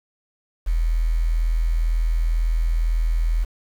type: tone with quantisation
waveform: sine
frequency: 41.02 Hz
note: E1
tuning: 8 cents flat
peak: -17 dBFS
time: 0.66-3.45 s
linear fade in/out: 20 ms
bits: 7
effects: none